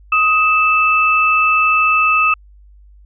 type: tone pair together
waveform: sine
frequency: 1257 / 2636 Hz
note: D#6 / E7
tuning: +17 / -1 cents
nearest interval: octave + minor second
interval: 1282 cents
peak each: -13 dBFS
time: 0.12-2.34 s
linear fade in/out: 5 ms
effects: added 50 Hz sine -41 dBFS peak until 3.05 s

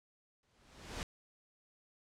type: noise with exponential growth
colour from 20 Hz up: pink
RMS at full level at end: -39 dBFS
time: 0.43-1.03 s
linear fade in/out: 1 ms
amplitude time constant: 130 ms
effects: low-pass 7000 Hz 12 dB/octave

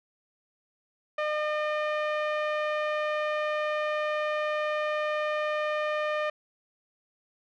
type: tone with low-pass filter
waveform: sawtooth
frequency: 606 Hz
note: D#5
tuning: 46 cents flat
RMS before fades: -29 dBFS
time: 1.18-6.3 s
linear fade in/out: 5 ms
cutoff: 2200 Hz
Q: 1.3
effects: none

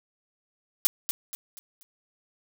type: noise with echo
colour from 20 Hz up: blue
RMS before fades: -20 dBFS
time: 0.85-0.87 s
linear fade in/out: 0 ms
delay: 240 ms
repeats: 4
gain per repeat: -8 dB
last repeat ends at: 1.83 s
effects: none

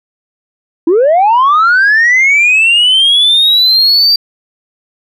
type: linear sweep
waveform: sine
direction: up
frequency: 311.1 to 4699 Hz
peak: -3 dBFS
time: 0.87-4.16 s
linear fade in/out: 5 ms
effects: tanh soft clip ceiling -3 dBFS

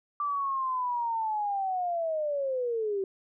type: linear sweep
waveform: sine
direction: down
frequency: 1174.7 to 378.8 Hz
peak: -27 dBFS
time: 0.2-3.04 s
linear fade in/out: 2 ms
effects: none

